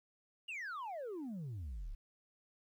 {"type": "exponential sweep", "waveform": "sine", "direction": "down", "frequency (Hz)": [2904, 30.87], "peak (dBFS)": -38, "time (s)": [0.48, 1.95], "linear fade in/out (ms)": 10, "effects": ["tanh soft clip ceiling -40 dBFS", "12-bit"]}